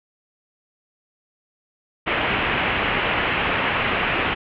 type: low-pass noise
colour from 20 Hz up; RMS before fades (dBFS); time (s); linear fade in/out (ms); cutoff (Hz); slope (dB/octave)
white; -22; 2.06-4.35; 20; 2900; 48
effects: none